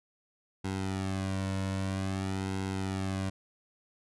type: tone with flanger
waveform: sawtooth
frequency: 95.9 Hz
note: G2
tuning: 37 cents flat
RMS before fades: -33 dBFS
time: 0.64-3.3 s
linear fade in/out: 10 ms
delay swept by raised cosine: 1.7 to 2.51 ms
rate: 0.51 Hz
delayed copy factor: -0.95
effects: resampled to 24000 Hz